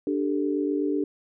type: chord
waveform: sine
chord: D suspended fourth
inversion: none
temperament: equal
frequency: 293.7 / 392 / 440 Hz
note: D4 / G4 / A4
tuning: 0 / 0 / 0 cents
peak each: -25 / -28 / -31 dBFS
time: 0.07-1.04 s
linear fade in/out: 2 ms
effects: none